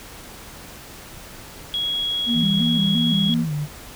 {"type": "tone", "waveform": "sine", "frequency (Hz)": 3322, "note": "G#7", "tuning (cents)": 0, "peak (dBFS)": -21, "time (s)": [1.74, 3.34], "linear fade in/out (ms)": 0}
{"type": "tone with vibrato", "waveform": "sine", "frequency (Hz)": 217.3, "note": "A3", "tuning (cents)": -21, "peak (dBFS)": -19, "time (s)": [2.26, 3.46], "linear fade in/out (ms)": 50, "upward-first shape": "square", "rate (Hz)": 2.9, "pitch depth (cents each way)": 140}
{"type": "tone with pitch glide", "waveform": "sine", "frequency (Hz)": [164.4, 148.17], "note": ["E3", "D3"], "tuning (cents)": [-4, 16], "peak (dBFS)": -22, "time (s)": [2.33, 3.68], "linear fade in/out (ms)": 50, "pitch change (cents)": -180, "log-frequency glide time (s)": [3.45, 3.53]}
{"effects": ["pink hiss -40 dBFS RMS until 3.95 s"]}